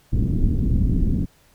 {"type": "low-pass noise", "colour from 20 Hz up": "pink", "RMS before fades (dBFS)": -19, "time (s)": [0.12, 1.26], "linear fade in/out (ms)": 20, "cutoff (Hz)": 260, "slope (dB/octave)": 24, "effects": ["pink hiss -57 dBFS RMS until 1.54 s"]}